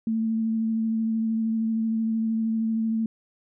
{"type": "tone with vibrato", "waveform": "sine", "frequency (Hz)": 223.4, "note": "A3", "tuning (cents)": 27, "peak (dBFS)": -22, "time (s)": [0.07, 3.06], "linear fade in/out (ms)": 2, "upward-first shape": "sine", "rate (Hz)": 13, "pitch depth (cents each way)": 16, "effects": []}